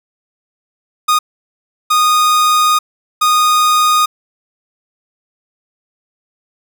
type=tone bursts at uneven times; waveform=45% pulse; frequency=1235 Hz; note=D#6; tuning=13 cents flat; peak=-9 dBFS; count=3; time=1.08-1.19 / 1.9-2.79 / 3.21-4.06 s; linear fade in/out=10 ms; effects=none